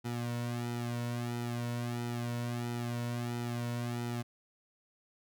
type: tone with flanger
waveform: sawtooth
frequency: 119.7 Hz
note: A#2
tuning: 46 cents sharp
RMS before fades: -36 dBFS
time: 0.04-4.23 s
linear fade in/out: 20 ms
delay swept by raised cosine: 1.8 to 2.49 ms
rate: 1.5 Hz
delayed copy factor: -0.95
effects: none